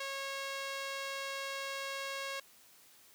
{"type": "tone with band-pass filter", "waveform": "sawtooth", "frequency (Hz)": 547, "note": "C#5", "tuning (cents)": -23, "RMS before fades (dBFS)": -40, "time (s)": [0, 2.4], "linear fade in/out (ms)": 5, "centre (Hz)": 3000, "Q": 0.6, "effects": ["white hiss -61 dBFS RMS until 3.14 s", "high-pass 100 Hz 12 dB/octave"]}